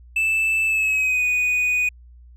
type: tone with pitch glide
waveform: triangle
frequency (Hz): 2637 to 2475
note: E7 to D#7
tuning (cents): 0 to -10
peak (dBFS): -16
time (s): 0.16-1.89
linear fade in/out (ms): 5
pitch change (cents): -110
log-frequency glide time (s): 0.66-1.26
effects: added 60 Hz sine -43 dBFS peak until 2.36 s